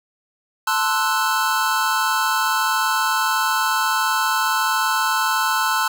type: chord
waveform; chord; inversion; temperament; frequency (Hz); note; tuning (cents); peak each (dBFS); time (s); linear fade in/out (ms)
square; F# half-diminished seventh; first; equal; 880 / 1046.5 / 1318.5 / 1480; A5 / C6 / E6 / F#6; 0 / 0 / 0 / 0; -24; 0.67-5.88; 5
effects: none